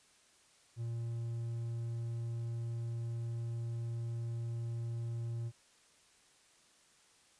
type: tone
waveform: triangle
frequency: 116.54 Hz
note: A#2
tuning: in tune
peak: -34 dBFS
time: 0.76-5.52 s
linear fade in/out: 50 ms
effects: white hiss -66 dBFS RMS until 7.39 s + resampled to 22050 Hz